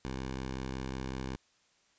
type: tone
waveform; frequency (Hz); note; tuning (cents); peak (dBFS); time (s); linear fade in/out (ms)
10% pulse; 65.41; C2; 0; -28; 0.05-1.36; 0
effects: white hiss -69 dBFS RMS until 1.98 s + resampled to 16000 Hz